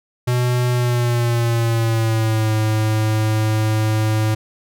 square tone with pitch glide, 123.47 to 108.74 Hz, B2 to A2, 0 to -20 cents, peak -16 dBFS, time 0.27-4.35 s, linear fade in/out 10 ms, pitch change -220 cents, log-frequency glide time 0.71-2.53 s, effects none

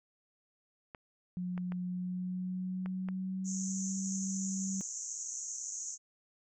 clicks, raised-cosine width 0.5 ms, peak -30 dBFS, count 5, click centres 0.948 / 1.578 / 1.721 / 2.86 / 3.087 s
sine tone with pitch glide, 180 to 191.81 Hz, F#3 to G3, -47 to -37 cents, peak -34 dBFS, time 1.37-4.81 s, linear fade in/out 0 ms, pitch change +110 cents, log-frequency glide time 1.82-3.96 s
pink band-pass noise, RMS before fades -41 dBFS, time 3.44-5.98 s, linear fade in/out 50 ms, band 6100 to 7200 Hz, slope 96 dB/octave
effects none

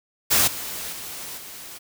white noise with level steps, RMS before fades -18 / -32 / -35 / -39 dBFS, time 0.3-1.79 s, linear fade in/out 20 ms, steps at 0.47 / 0.92 / 1.37 s, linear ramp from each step 10 ms, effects none

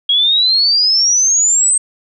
sine exponential sweep, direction up, 3274 to 8372 Hz, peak -9 dBFS, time 0.09-1.78 s, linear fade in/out 5 ms, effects none

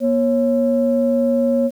sine tone pair together, 240 / 547.6 Hz, B3 / C#5, -49 / -21 cents, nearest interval octave + major second, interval 1428 cents, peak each -16 dBFS, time 0-1.71 s, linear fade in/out 50 ms, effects tanh soft clip ceiling -6 dBFS + 8-bit

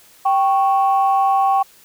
sine tone pair together, 781.4 / 1105 Hz, G5 / C#6, -6 / -6 cents, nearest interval tritone, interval 600 cents, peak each -13 / -18 dBFS, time 0.25-1.63 s, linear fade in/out 10 ms, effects tanh soft clip ceiling -6 dBFS + white hiss -49 dBFS RMS until 1.84 s

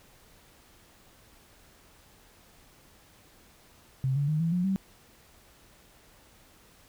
sine tone with pitch steps, 132.3 / 142.62 / 153.74 / 165.73 / 178.65 / 192.58 Hz, C3 / C#3 / D#3 / E3 / F3 / G3, +20 / +50 / -20 / +10 / +40 / -30 cents, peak -24 dBFS, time 4.04-4.76 s, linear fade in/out 0 ms, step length 120 ms, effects pink hiss -58 dBFS RMS until 6.88 s

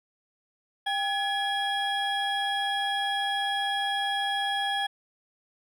triangle tone cluster, 797 / 1692 / 3304 Hz, G5 / G#6 / G#7, +28 / +32 / -10 cents, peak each -27 / -30 / -29 dBFS, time 0.86-4.87 s, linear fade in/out 10 ms, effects none

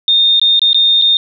sine tone with dropouts, 3655 Hz, A#7, 35 cents flat, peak -7 dBFS, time 0.08-1.17 s, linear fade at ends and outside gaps 1 ms, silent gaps 0.397-0.415 / 0.594-0.617 / 0.731-0.745 / 1.015-1.021 s, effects none

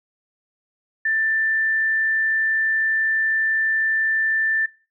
sine tone, 1774 Hz, A6, 14 cents sharp, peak -18 dBFS, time 1.05-4.66 s, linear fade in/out 5 ms, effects noise-tail reverb RT60 0.4 s tail -21 dB re dry

